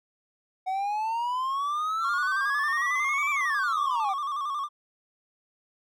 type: exponential two-way sweep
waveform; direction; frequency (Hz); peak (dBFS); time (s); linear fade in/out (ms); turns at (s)
triangle; up then down; 743 to 2360 to 743; -24; 0.66-4.14; 20; 3.31
type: tone with vibrato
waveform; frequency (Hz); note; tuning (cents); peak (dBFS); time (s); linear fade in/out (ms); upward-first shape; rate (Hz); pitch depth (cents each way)
triangle; 1147; D6; -41; -26; 2-4.69; 50; square; 11; 66
effects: none